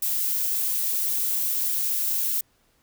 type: noise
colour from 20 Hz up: violet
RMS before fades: -25 dBFS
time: 0.02-2.41 s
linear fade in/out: 5 ms
effects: pink hiss -65 dBFS RMS until 2.82 s